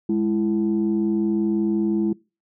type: tone pair together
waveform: sine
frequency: 207.7 / 333.3 Hz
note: G#3 / E4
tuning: 0 / +19 cents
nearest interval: minor sixth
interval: 819 cents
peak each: -20 dBFS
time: 0.09-2.13 s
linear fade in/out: 5 ms
effects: noise-tail reverb RT60 0.3 s tail -24 dB re dry + tanh soft clip ceiling -13 dBFS